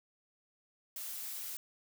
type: noise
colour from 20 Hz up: blue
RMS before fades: -42 dBFS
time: 0.96-1.57 s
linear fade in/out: 2 ms
effects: none